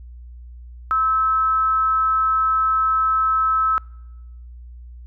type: tone with amplitude modulation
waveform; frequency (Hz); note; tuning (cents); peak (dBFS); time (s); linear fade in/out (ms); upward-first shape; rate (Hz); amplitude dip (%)
sine; 1300; E6; -24; -14; 0.91-3.78; 0; sine; 266; 35
effects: noise-tail reverb RT60 1.0 s tail -26 dB re dry + added 60 Hz sine -36 dBFS peak until 5.06 s